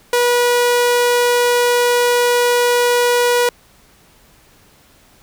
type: tone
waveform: sawtooth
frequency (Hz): 485.3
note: B4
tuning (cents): -30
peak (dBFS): -8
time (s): 0.13-3.49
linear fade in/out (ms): 2
effects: pink hiss -50 dBFS RMS until 5.22 s